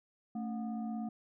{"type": "tone with frequency modulation", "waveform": "sine", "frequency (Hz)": 222.1, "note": "A3", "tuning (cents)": 16, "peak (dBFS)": -35, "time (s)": [0.35, 1.09], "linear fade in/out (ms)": 5, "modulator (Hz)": 501, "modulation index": 0.65, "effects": []}